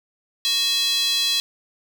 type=tone with high-pass filter; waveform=square; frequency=370 Hz; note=F#4; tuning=in tune; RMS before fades=-21 dBFS; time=0.45-1.4 s; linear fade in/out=0 ms; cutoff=3700 Hz; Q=6; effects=9-bit